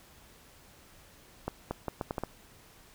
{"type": "accelerating click train", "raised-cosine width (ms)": 1, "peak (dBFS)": -18, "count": 7, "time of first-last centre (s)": [1.48, 2.236], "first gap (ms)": 230, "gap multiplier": 0.75, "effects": ["pink hiss -57 dBFS RMS until 2.94 s"]}